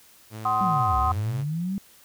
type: tone with pitch glide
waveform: sawtooth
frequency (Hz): 109.5 to 107.87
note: A2 to A2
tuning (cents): -8 to -34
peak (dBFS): -31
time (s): 0.3-1.45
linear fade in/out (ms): 50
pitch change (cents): -26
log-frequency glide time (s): 0.77-1.15
type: chord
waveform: sine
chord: C diminished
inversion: second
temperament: just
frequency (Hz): 753.5 / 1046.5 / 1255.8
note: Gb5 / C6 / Eb6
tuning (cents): +31 / 0 / +16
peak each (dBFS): -25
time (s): 0.45-1.12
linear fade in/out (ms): 5
type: linear two-way sweep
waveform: sine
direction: down then up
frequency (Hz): 201.9 to 63 to 201.9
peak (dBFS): -25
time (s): 0.61-1.78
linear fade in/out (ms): 0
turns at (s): 0.98
effects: white hiss -54 dBFS RMS until 2.04 s